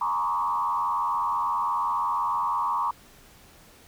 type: tone with frequency modulation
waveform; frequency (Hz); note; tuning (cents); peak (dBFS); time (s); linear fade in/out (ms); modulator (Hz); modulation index
sine; 1033; C6; -22; -23; 0.01-2.91; 5; 85.9; 1.6
effects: pink hiss -53 dBFS RMS until 3.87 s